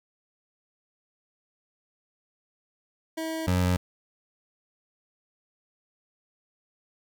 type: tone pair in turn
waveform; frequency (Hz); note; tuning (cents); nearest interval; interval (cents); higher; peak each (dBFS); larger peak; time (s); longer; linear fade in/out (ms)
25% pulse; 321.9 / 90.33; E4 / F#2; -41 / -41; octave + minor seventh; 2200; first; -26 / -18; second; 3.17-3.47 / 3.47-3.77; neither; 10
effects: none